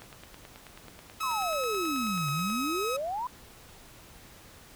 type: click train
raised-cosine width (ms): 0.3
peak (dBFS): -30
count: 24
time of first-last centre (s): 0.02-2.501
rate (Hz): 9.27
type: tone with pitch glide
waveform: sawtooth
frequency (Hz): 1287 to 1275.2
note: E6 to D#6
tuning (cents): -42 to +42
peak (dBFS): -27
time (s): 1.2-2.97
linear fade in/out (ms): 10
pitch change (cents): -16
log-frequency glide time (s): 1.88-2.34
type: exponential two-way sweep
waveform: sine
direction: down then up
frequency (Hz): 1113 to 138.3 to 1031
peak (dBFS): -30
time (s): 1.23-3.27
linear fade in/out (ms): 2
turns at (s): 2.3
effects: pink hiss -52 dBFS RMS until 4.75 s